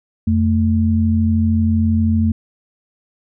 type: tone pair together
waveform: sine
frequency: 88.02 / 221.8 Hz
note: F2 / A3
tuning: +14 / +14 cents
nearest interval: octave + major third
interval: 1600 cents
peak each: -15 dBFS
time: 0.27-2.32 s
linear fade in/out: 5 ms
effects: none